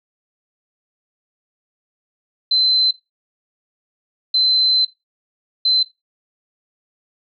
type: tone bursts at uneven times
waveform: sine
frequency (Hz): 4068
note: C8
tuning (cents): -50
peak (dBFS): -13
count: 3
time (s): 2.51-2.91 / 4.34-4.85 / 5.65-5.83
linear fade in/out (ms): 5
effects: noise-tail reverb RT60 0.2 s tail -17 dB re dry